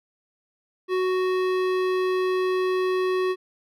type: tone with hard clipping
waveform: sine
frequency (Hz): 370.6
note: F#4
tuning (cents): +3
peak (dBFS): -23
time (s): 0.88-3.36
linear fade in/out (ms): 50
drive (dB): 16
effects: none